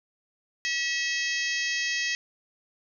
harmonic tone, 645 Hz, E5, 38 cents flat, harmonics 3 / 4 / 5 / 6 / 7 / 8 / 9 / 10, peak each -29 / -32 / -36 / -41 / -37 / -36 / -41 / -37 dBFS, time 0.65-2.15 s, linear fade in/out 0 ms, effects none

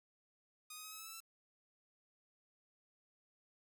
5% pulse tone with pitch steps, 1239 / 1254.1 / 1269.4 / 1284.9 / 1300.6 / 1316.5 / 1332.5 Hz, D#6 / D#6 / D#6 / E6 / E6 / E6 / E6, -8 / +13 / +34 / -45 / -24 / -3 / +18 cents, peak -37 dBFS, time 0.7-1.204 s, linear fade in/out 5 ms, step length 72 ms, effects none

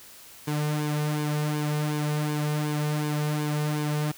sawtooth tone with flanger, 150 Hz, D3, 37 cents sharp, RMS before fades -27 dBFS, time 0.47-4.12 s, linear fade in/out 10 ms, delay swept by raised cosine 1.5 to 3.1 ms, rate 2.7 Hz, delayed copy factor -0.65, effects white hiss -48 dBFS RMS until 4.17 s

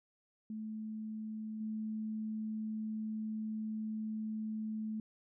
sine tone with level steps, 217.3 Hz, A3, 21 cents flat, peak -39 / -36 dBFS, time 0.5-5 s, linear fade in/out 2 ms, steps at 1.6 s, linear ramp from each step 10 ms, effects none

